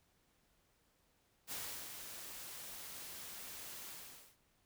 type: noise with ADSR envelope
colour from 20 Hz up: white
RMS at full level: -43 dBFS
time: 1.47-4.37 s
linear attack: 47 ms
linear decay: 370 ms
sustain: -6 dB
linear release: 500 ms
effects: pink hiss -75 dBFS RMS until 4.65 s